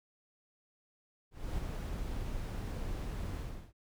brown noise with ADSR envelope, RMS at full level -35 dBFS, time 1.31-3.73 s, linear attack 270 ms, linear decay 6 ms, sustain -3 dB, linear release 360 ms, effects none

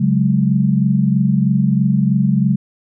sine chord, C# suspended fourth, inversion none, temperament just, 138.59 / 184.79 / 207.9 Hz, C#3 / F#3 / G#3, 0 / -2 / +2 cents, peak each -16 dBFS, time 0-2.56 s, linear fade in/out 10 ms, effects none

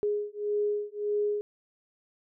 sine beating tone pair, 414.4 / 416.1 Hz, G#4 / G#4, -4 / +3 cents, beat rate 1.7 Hz, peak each -30 dBFS, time 0.03-1.41 s, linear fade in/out 0 ms, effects none

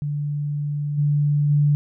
sine tone with level steps, 146.3 Hz, D3, 6 cents flat, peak -22 / -16 / -14 dBFS, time 0.02-1.75 s, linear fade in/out 0 ms, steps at 0.97 / 1.49 s, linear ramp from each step 20 ms, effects none

